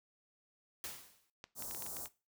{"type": "noise with exponential decay", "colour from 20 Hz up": "white", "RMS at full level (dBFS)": -41, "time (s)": [0.84, 1.3], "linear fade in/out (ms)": 1, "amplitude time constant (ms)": 100}
{"type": "clicks", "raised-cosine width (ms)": 0.2, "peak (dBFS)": -29, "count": 8, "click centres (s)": [1.441, 1.623, 1.711, 1.748, 1.823, 1.864, 1.968, 2.058]}
{"type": "band-stop noise", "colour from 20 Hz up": "white", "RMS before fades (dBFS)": -44, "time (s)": [1.55, 2.09], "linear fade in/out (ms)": 50, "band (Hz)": [1100, 5800], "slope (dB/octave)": 24}
{"effects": ["noise-tail reverb RT60 0.3 s tail -19 dB re dry"]}